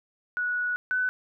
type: tone pair in turn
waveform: sine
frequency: 1467 / 1502.2 Hz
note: F#6 / F#6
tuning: -15 / +26 cents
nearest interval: unison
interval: 41 cents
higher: second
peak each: -25 / -23 dBFS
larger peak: second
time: 0.37-0.76 / 0.91-1.09 s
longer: first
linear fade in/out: 0 ms
effects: none